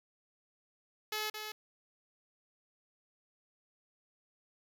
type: tone with echo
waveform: 5% pulse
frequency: 428 Hz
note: A4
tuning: 48 cents flat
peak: -23 dBFS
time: 1.12-1.3 s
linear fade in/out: 5 ms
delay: 220 ms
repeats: 1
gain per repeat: -6 dB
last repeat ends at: 1.52 s
effects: none